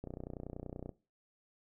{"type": "click train", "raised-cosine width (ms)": 2, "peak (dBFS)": -29, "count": 27, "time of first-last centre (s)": [0.04, 0.892], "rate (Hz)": 30.5, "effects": ["noise-tail reverb RT60 0.3 s tail -18 dB re dry"]}